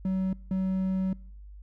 triangle tone pair in turn, 188.7 / 188.7 Hz, F#3 / F#3, +34 / +34 cents, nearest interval unison, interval 0 cents, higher neither, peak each -23 dBFS, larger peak neither, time 0.05-0.33 / 0.51-1.13 s, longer second, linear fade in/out 2 ms, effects noise-tail reverb RT60 0.7 s tail -26 dB re dry + added 50 Hz sine -43 dBFS peak until 1.62 s

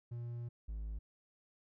triangle tone pair in turn, 119 / 53.53 Hz, A#2 / A1, +36 / -47 cents, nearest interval octave + major second, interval 1383 cents, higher first, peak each -38 / -37 dBFS, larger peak second, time 0.11-0.49 / 0.68-0.99 s, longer first, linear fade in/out 10 ms, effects none

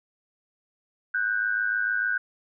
sine tone pair together, 1480 / 1586.7 Hz, F#6 / G6, 0 / +21 cents, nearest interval minor second, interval 121 cents, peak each -25 / -27 dBFS, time 1.14-2.18 s, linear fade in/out 5 ms, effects none

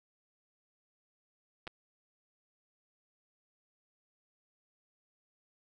clicks, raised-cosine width 0.3 ms, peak -27 / -26 dBFS, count 2, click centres 1.67 / 1.676 s, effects none

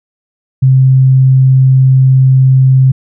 sine tone, 131.6 Hz, C3, 10 cents sharp, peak -3 dBFS, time 0.62-2.92 s, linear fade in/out 10 ms, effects none

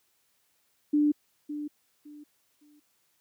sine tone with echo, 296.1 Hz, D4, 14 cents sharp, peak -20 dBFS, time 0.93-1.12 s, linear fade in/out 10 ms, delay 560 ms, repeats 3, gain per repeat -12 dB, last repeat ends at 2.8 s, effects white hiss -71 dBFS RMS until 3.2 s + high-pass 60 Hz 12 dB/octave

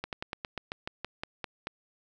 slowing click train, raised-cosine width 0.3 ms, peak -18 dBFS, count 12, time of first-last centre 0.04-1.671 s, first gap 88 ms, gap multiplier 1.1, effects none

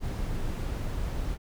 brown noise, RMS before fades -31 dBFS, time 0-1.38 s, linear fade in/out 50 ms, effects none

